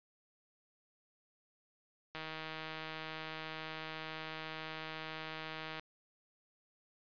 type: click train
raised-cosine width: 0.3 ms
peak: -27 dBFS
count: 577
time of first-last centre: 2.15-5.796 s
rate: 158 Hz
effects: resampled to 11025 Hz